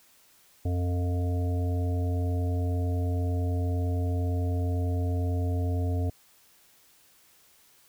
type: harmonic tone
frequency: 88.9 Hz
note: F2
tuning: 31 cents sharp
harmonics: 1 / 3 / 5 / 7 / 8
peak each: -25 / -35 / -39 / -42 / -43 dBFS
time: 0.65-6.1 s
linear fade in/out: 5 ms
effects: white hiss -60 dBFS RMS until 7.88 s